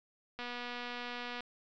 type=click train; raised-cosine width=0.3 ms; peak=-26 dBFS; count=248; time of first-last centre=0.39-1.406 s; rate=243 Hz; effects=resampled to 16000 Hz